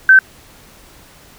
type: tone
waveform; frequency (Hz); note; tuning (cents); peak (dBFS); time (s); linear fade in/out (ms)
sine; 1543; G6; -28; -3; 0.09-0.19; 2
effects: pink hiss -44 dBFS RMS until 1.38 s